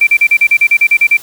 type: tone bursts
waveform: sine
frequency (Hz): 2349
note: D7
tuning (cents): 0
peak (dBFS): -4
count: 12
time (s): 0.01-1.17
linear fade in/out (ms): 5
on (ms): 60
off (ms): 40
effects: white hiss -34 dBFS RMS until 1.22 s